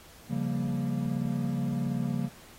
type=chord; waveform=triangle; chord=G half-diminished seventh; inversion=second; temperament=equal; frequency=138.59 / 174.61 / 196 / 233.1 Hz; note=Db3 / F3 / G3 / Bb3; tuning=0 / 0 / 0 / 0 cents; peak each=-30 / -32 / -33 / -30 dBFS; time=0.28-2.3 s; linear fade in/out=50 ms; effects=pink hiss -53 dBFS RMS until 2.58 s + AAC 48 kbps

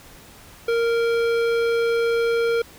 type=tone with hard clipping; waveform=triangle; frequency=464.6 Hz; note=A#4; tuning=6 cents flat; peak=-20 dBFS; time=0.68-2.62 s; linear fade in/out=5 ms; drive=18 dB; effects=pink hiss -46 dBFS RMS until 2.78 s

